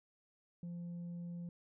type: tone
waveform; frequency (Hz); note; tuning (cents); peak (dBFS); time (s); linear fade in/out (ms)
sine; 173; F3; -16; -39; 0.63-1.49; 2
effects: tanh soft clip ceiling -41 dBFS